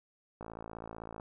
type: click train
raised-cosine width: 1 ms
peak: -29 dBFS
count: 45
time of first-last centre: 0.41-1.199 s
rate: 55.8 Hz
effects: none